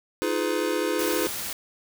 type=chord; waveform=square; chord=F half-diminished seventh; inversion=third; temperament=just; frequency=314.3 / 349.2 / 419.1 / 502.9 Hz; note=Eb4 / F4 / Ab4 / Cb5; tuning=+18 / 0 / +16 / +31 cents; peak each=-30 dBFS; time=0.22-1.27 s; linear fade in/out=0 ms
type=noise; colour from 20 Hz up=white; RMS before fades=-32 dBFS; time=0.99-1.53 s; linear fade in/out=2 ms
effects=none